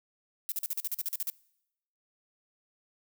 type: noise bursts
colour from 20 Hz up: violet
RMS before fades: -32 dBFS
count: 12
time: 0.49-1.299 s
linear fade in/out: 0 ms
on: 28 ms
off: 43 ms
effects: noise-tail reverb RT60 0.8 s tail -23 dB re dry